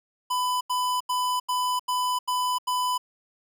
square tone bursts, 999 Hz, B5, 20 cents sharp, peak -24 dBFS, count 7, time 0.3-2.98 s, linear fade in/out 10 ms, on 310 ms, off 85 ms, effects none

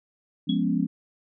sine chord, C# dominant seventh, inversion first, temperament equal, 174.61 / 207.7 / 246.9 / 277.2 Hz, E#3 / G#3 / B3 / C#4, 0 / 0 / 0 / 0 cents, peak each -27 dBFS, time 0.47-0.87 s, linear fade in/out 20 ms
sine tone with exponential decay, 3340 Hz, G#7, 9 cents sharp, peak -28 dBFS, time 0.49-0.64 s, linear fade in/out 5 ms, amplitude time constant 32 ms
effects none

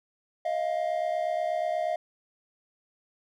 triangle tone pair together, 630 / 698.3 Hz, D#5 / F5, +21 / 0 cents, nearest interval major second, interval 179 cents, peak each -27 dBFS, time 0.45-1.96 s, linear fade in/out 5 ms, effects none

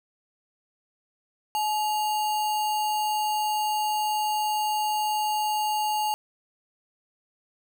sine tone with sample-and-hold, 851 Hz, G#5, 42 cents sharp, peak -23 dBFS, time 1.55-6.14 s, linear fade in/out 0 ms, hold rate 3675 Hz, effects none

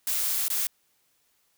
blue noise with dropouts, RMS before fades -27 dBFS, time 0.07-0.67 s, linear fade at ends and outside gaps 2 ms, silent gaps 0.482-0.501 s, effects white hiss -69 dBFS RMS until 1.57 s

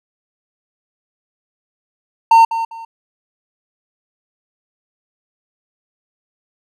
triangle tone with echo, 910 Hz, A#5, 42 cents flat, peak -3 dBFS, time 2.31-2.45 s, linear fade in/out 5 ms, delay 200 ms, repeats 2, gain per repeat -12 dB, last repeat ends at 2.85 s, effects none

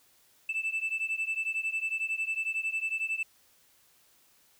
sine beating tone pair, 2637 / 2648 Hz, E7 / E7, 0 / +7 cents, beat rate 11 Hz, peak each -30 / -31 dBFS, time 0.49-3.23 s, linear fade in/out 5 ms, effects tanh soft clip ceiling -26 dBFS + white hiss -64 dBFS RMS until 4.59 s

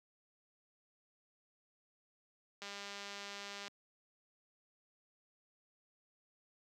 click train, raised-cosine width 0.2 ms, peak -29 dBFS, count 214, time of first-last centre 2.62-3.68 s, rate 201 Hz, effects high-pass 200 Hz 12 dB/octave

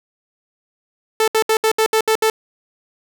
sawtooth tone bursts, 440 Hz, A4, in tune, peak -9 dBFS, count 8, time 1.2-2.3 s, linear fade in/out 2 ms, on 78 ms, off 68 ms, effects none

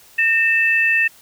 sine tone pair together, 1826.7 / 2637 Hz, A#6 / E7, -36 / 0 cents, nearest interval tritone, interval 636 cents, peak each -16 dBFS, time 0.18-1.08 s, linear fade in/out 10 ms, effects white hiss -48 dBFS RMS until 1.21 s

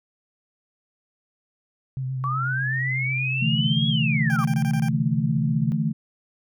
sine tone with vibrato, 130.81 Hz, C3, in tune, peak -25 dBFS, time 1.97-5.72 s, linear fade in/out 0 ms, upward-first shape sine, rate 8.1 Hz, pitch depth 29 cents each way
sine linear two-way sweep, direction up then down, 1116 to 3352 to 1116 Hz, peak -24 dBFS, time 2.24-4.44 s, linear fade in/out 0 ms, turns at 3.88 s
sine chord, D suspended second, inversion none, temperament equal with one note detuned, 148.54 / 164.81 / 220 Hz, D3 / E3 / A3, +20 / 0 / 0 cents, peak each -25 dBFS, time 3.41-5.93 s, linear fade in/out 20 ms
20% pulse tone bursts, 790 Hz, G5, 13 cents sharp, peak -27 dBFS, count 7, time 4.3-4.885 s, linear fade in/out 0 ms, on 63 ms, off 24 ms
effects none

